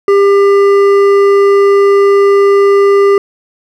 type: tone with hard clipping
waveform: sine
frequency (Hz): 399.1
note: G4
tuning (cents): +31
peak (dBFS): -6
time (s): 0.08-3.18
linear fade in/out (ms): 2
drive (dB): 9
effects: none